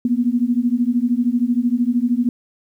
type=beating tone pair; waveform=sine; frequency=235.5 / 248.5 Hz; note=A#3 / B3; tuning=+18 / +11 cents; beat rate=13 Hz; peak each=-18 dBFS; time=0.05-2.29 s; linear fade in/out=2 ms; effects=9-bit